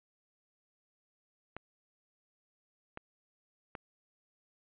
clicks, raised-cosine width 0.5 ms, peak -26 dBFS, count 3, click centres 1.566 / 2.974 / 3.752 s, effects resampled to 8000 Hz

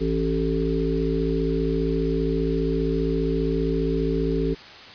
harmonic tone with a mistuned harmonic, 55 Hz, A1, in tune, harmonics 1 / 3 / 5 / 7 / 8, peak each -27 / -27 / -27 / -27 / -27 dBFS, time 0-4.55 s, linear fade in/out 20 ms, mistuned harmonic 1, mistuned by -54 cents, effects white hiss -42 dBFS RMS until 4.94 s + resampled to 11025 Hz

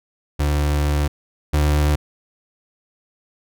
35% pulse tone pair in turn, 73.42 / 74.23 Hz, D2 / D2, 0 / +19 cents, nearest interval unison, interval 19 cents, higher second, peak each -15 / -13 dBFS, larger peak second, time 0.39-1.08 / 1.53-1.96 s, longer first, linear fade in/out 10 ms, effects none

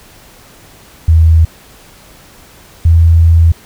sine tone pair in turn, 81 / 82.8 Hz, E2 / E2, -30 / +8 cents, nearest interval unison, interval 38 cents, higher second, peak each -3 dBFS, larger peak neither, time 1.08-1.45 / 2.85-3.52 s, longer second, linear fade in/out 5 ms, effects pink hiss -40 dBFS RMS until 3.65 s

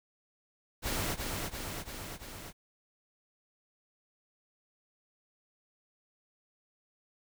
pink noise with echo, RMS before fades -33 dBFS, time 0.82-1.17 s, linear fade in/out 50 ms, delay 340 ms, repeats 4, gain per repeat -3 dB, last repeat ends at 2.53 s, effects none

